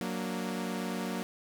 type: chord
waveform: sawtooth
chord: Gb augmented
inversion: none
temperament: equal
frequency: 185 / 233.1 / 293.7 Hz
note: Gb3 / Bb3 / D4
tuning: 0 / 0 / 0 cents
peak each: -32 / -32 / -38 dBFS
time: 0.01-1.23 s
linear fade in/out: 0 ms
effects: none